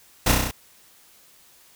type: noise with echo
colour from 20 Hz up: pink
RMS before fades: -19 dBFS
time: 0.26-0.32 s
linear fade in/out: 5 ms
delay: 32 ms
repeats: 6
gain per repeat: -2 dB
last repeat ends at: 0.512 s
effects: white hiss -54 dBFS RMS until 1.75 s